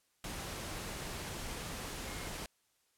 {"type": "tone in noise", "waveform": "sine", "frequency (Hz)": 2146, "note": "C7", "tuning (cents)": 43, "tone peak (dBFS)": -51, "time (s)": [2.07, 2.28], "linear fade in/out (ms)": 2, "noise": "pink", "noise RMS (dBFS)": -42, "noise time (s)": [0.24, 2.46], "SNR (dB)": -12, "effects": ["white hiss -75 dBFS RMS until 2.97 s", "low-pass 12000 Hz 12 dB/octave"]}